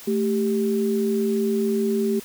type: tone pair together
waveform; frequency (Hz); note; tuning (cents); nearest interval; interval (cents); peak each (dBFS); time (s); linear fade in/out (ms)
sine; 220 / 392.7; A3 / G4; 0 / +3; minor seventh; 1003; -22; 0.07-2.2; 10
effects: white hiss -42 dBFS RMS until 2.24 s